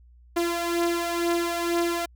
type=beating tone pair; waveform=sawtooth; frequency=341.5 / 343.6 Hz; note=F4 / F4; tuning=-39 / -28 cents; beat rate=2.1 Hz; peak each=-21 / -25 dBFS; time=0.36-2.06 s; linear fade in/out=10 ms; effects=added 60 Hz sine -50 dBFS peak until 2.15 s